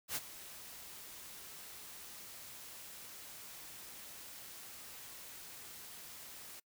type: noise with ADSR envelope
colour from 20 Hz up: white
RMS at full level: -36 dBFS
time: 0.08-6.6 s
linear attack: 79 ms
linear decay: 36 ms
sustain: -15 dB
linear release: 8 ms
effects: noise-tail reverb RT60 0.1 s tail -24 dB re dry